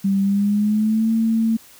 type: tone with pitch glide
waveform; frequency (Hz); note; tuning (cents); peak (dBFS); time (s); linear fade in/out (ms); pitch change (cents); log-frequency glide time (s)
sine; 196 to 225.1; G3 to A3; 0 to +40; -15; 0.04-1.57; 10; +240; 0.21-1.11
effects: white hiss -47 dBFS RMS until 1.79 s